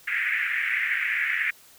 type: band-pass noise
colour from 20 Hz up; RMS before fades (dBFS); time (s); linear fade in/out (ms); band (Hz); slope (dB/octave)
pink; -26; 0.07-1.51; 10; 1700 to 2300; 48
effects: white hiss -53 dBFS RMS until 1.78 s